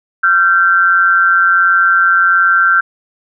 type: tone pair together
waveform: sine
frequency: 1372 / 1553.4 Hz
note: F6 / G6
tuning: -31 / -16 cents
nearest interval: major second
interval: 215 cents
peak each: -10 dBFS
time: 0.23-2.81 s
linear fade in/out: 10 ms
effects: none